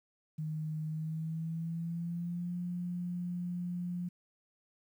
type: tone with pitch glide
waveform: sine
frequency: 155.56 to 176.64 Hz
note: D#3 to F3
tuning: 0 to +20 cents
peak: -34 dBFS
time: 0.38-4.09 s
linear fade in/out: 10 ms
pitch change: +220 cents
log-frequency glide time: 0.85-2.56 s
effects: 11-bit